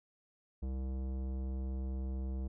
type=tone with tanh clipping; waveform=sine; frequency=65.41 Hz; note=C2; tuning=in tune; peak=-37 dBFS; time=0.62-2.48 s; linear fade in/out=10 ms; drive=16 dB; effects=none